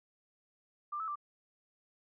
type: tone with pitch steps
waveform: sine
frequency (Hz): 1188 / 1304 / 1178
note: D6 / E6 / D6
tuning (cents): +20 / -19 / +5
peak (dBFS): -35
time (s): 0.92-1.157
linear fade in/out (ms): 10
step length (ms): 79
effects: none